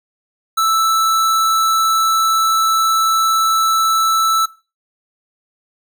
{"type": "tone", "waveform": "square", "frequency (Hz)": 1318.5, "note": "E6", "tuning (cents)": 0, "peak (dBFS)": -13, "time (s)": [0.57, 4.46], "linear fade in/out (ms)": 10, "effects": ["noise-tail reverb RT60 0.3 s tail -18 dB re dry"]}